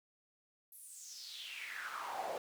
brown noise with high-pass filter sweep, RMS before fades -45 dBFS, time 0.72-2.38 s, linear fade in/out 2 ms, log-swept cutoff 12000 to 550 Hz, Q 5.4, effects none

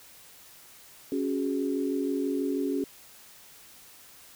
sine chord, C# suspended fourth, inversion none, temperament just, 277.2 / 369.6 / 415.8 Hz, C#4 / F#4 / G#4, 0 / -2 / +2 cents, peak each -28 / -32 / -33 dBFS, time 1.12-2.84 s, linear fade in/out 2 ms, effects white hiss -52 dBFS RMS until 4.35 s

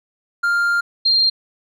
triangle / sine tone pair in turn, 1399 / 4192 Hz, F6 / C8, +3 / +2 cents, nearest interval octave + perfect fifth, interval 1899 cents, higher second, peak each -13 / -12 dBFS, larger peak second, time 0.43-0.81 / 1.05-1.3 s, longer first, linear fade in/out 10 ms, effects none

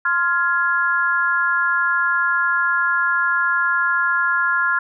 sine chord, F minor, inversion second, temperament just, 1047.7 / 1396.9 / 1676.3 Hz, C6 / F6 / Ab6, +2 / 0 / +16 cents, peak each -23 / -18 / -21 dBFS, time 0.05-4.79 s, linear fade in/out 5 ms, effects none

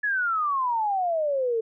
sine exponential sweep, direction down, 1724 to 440 Hz, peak -22 dBFS, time 0.03-1.61 s, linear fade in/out 10 ms, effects none

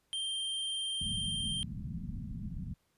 square tone, 3161 Hz, G7, 14 cents sharp, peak -34 dBFS, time 0.13-1.63 s, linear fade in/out 0 ms
white low-pass noise, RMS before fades -40 dBFS, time 1.01-2.74 s, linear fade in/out 5 ms, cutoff 220 Hz, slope 48 dB/octave
effects pink hiss -75 dBFS RMS until 2.97 s + resampled to 32000 Hz

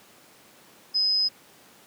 sine tone, 5050 Hz, D#8, 25 cents sharp, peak -20 dBFS, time 0.94-1.29 s, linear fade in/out 20 ms, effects pink hiss -53 dBFS RMS until 1.86 s + high-pass 200 Hz 12 dB/octave

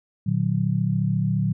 sine chord, Bb augmented, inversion none, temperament equal with one note detuned, 116.54 / 150.61 / 185 Hz, Bb2 / D3 / F#3, 0 / +44 / 0 cents, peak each -24 dBFS, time 0.26-1.53 s, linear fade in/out 10 ms, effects none

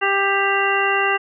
harmonic tone, 395 Hz, G4, 13 cents sharp, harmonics 1 / 2 / 3 / 4 / 5 / 7, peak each -23 / -23 / -23 / -23 / -23 / -23 dBFS, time 0.01-1.18 s, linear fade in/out 20 ms, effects none

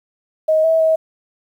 sine tone with pitch steps, 629 / 648 / 640 Hz, D#5 / E5 / D#5, +19 / -30 / +49 cents, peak -11 dBFS, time 0.48-0.96 s, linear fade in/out 10 ms, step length 160 ms, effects 8-bit

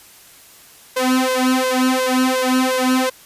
sawtooth tone with flanger, 256.9 Hz, C4, 32 cents flat, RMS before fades -17 dBFS, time 0.96-3.1 s, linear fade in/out 10 ms, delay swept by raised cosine 1.9 to 3.2 ms, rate 2.8 Hz, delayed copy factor +0.95, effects white hiss -45 dBFS RMS until 3.25 s + resampled to 32000 Hz

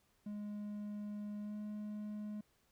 triangle tone with pitch glide, 207.7 to 210.1 Hz, G#3 to G#3, 0 to +20 cents, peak -39 dBFS, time 0.26-2.41 s, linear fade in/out 5 ms, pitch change +20 cents, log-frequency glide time 1.41-1.55 s, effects pink hiss -75 dBFS RMS until 2.71 s

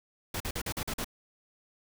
pink noise bursts, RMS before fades -34 dBFS, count 7, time 0.34-1.045 s, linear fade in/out 5 ms, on 63 ms, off 44 ms, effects none

